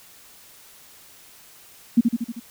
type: tone with echo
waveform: sine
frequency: 234.3 Hz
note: A#3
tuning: 9 cents sharp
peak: -10 dBFS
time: 1.97-2.01 s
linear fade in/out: 10 ms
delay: 78 ms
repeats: 5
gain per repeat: -4 dB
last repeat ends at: 2.4 s
effects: white hiss -49 dBFS RMS until 2.5 s